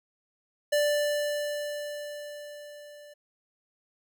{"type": "tone with level ramp", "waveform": "square", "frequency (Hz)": 588, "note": "D5", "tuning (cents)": 2, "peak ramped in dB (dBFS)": [-22, -48], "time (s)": [0.72, 3.14], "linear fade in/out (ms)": 10, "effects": []}